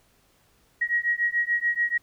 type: beating tone pair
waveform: sine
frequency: 1895 / 1901.9 Hz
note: A#6 / A#6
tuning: +28 / +34 cents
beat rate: 6.9 Hz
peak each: -25 dBFS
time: 0.81-1.98 s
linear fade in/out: 10 ms
effects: pink hiss -63 dBFS RMS until 2.02 s